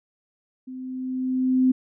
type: tone with level ramp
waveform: sine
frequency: 257.5 Hz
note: C4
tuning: 28 cents flat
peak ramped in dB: -34 to -14 dBFS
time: 0.67-1.72 s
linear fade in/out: 10 ms
effects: none